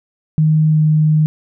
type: tone with pitch glide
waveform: sine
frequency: 155.56 to 154.31 Hz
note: D#3 to D#3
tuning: 0 to -14 cents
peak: -9 dBFS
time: 0.38-1.26 s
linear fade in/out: 0 ms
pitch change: -14 cents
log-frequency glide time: 0.71-0.78 s
effects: none